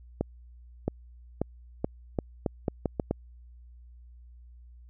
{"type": "accelerating click train", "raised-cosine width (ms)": 2, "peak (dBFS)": -13, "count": 10, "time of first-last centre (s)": [0.21, 3.11], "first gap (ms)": 670, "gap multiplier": 0.8, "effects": ["added 60 Hz sine -48 dBFS peak until 4.89 s"]}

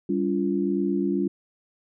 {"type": "tone cluster", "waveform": "sine", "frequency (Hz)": [196.7, 284.9, 346.8], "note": ["G3", "C#4", "F4"], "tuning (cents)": [6, 48, -12], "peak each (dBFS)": -26, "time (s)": [0.09, 1.28], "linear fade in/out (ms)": 5, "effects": []}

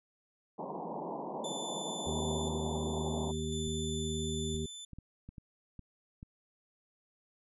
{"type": "band-pass noise", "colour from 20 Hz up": "white", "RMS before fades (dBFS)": -40, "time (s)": [0.58, 3.32], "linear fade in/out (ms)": 10, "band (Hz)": [150, 1000], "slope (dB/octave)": 96}
{"type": "tone with tremolo", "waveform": "25% pulse", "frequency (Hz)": 3520, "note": "A7", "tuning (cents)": 0, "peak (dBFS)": -36, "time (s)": [1.44, 4.85], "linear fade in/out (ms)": 5, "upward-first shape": "square", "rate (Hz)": 0.48, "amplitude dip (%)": 40}
{"type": "harmonic tone", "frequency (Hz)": 77.78, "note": "D#2", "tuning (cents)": 0, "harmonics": [1, 2, 3, 5], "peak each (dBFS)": [-39, -39, -39, -39], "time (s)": [2.06, 4.66], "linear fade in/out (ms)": 5}
{"type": "clicks", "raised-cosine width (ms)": 5, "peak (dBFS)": -34, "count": 8, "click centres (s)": [3.677, 4.545, 4.933, 4.986, 5.29, 5.382, 5.793, 6.229]}
{"effects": ["resampled to 32000 Hz"]}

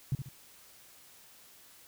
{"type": "tone with echo", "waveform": "sine", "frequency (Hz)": 133, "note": "C3", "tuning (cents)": 29, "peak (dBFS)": -26, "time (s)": [0.12, 0.15], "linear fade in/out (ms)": 2, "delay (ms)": 69, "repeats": 2, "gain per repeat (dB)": -8, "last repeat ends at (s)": 0.288, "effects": ["white hiss -57 dBFS RMS until 1.87 s"]}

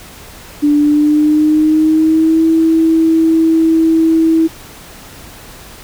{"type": "tone with pitch glide", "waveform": "sine", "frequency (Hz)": [293.7, 324], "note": ["D4", "E4"], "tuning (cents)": [0, -30], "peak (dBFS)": -7, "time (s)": [0.62, 4.48], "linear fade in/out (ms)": 20, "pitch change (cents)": 170, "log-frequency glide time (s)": [0.77, 2.44], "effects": ["pink hiss -35 dBFS RMS until 5.83 s"]}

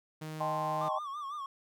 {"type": "tone", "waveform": "sawtooth", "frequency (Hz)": 156, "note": "D#3", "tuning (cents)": 5, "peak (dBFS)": -35, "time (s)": [0.21, 0.89], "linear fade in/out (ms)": 10}
{"type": "chord", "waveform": "sine", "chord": "A half-diminished seventh", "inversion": "second", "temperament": "equal", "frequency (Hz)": [622.3, 784, 880, 1046.5], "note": ["Eb5", "G5", "A5", "C6"], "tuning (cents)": [0, 0, 0, 0], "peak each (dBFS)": [-36, -36, -39, -35], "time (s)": [0.4, 0.99], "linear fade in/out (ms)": 10}
{"type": "tone with vibrato", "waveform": "triangle", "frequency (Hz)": 1148, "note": "D6", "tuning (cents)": -40, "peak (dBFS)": -35, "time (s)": [0.81, 1.46], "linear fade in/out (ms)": 2, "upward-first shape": "sine", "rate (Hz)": 6, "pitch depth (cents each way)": 100}
{"effects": []}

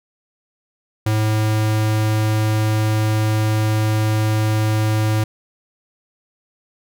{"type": "tone", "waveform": "square", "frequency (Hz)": 108.2, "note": "A2", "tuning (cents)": -29, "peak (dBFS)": -16, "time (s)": [1.06, 5.24], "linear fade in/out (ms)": 5, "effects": []}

